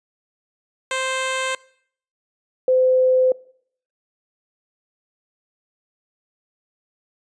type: tone pair in turn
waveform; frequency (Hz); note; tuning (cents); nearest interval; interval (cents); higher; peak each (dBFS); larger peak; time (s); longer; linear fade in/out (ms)
10% pulse / sine; 523 / 513.4; C5 / C5; -1 / -33; unison; 32; first; -13; neither; 0.91-1.55 / 2.68-3.32; neither; 2
effects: noise-tail reverb RT60 0.6 s tail -22 dB re dry + resampled to 22050 Hz